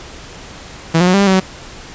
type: tone with pitch steps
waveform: sawtooth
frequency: 163.8 / 179 / 183 / 198.1 / 200 / 189.9 / 188.2 Hz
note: E3 / F3 / F#3 / G3 / G3 / F#3 / F#3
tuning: -11 / +43 / -19 / +18 / +35 / +45 / +30 cents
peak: -5 dBFS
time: 0.94-1.402 s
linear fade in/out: 10 ms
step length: 66 ms
effects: pink hiss -34 dBFS RMS until 1.94 s + resampled to 16000 Hz